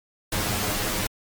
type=noise with comb filter; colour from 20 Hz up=pink; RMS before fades=-26 dBFS; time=0.32-1.07 s; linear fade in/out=5 ms; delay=9.6 ms; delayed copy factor=+0.95; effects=MP3 96 kbps